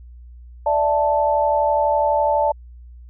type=chord; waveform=sine; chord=D suspended second; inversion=none; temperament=equal; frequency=587.3 / 659.3 / 880 Hz; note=D5 / E5 / A5; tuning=0 / 0 / 0 cents; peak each=-19 / -23 / -18 dBFS; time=0.66-2.52 s; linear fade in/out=5 ms; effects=added 60 Hz sine -38 dBFS peak until 3.09 s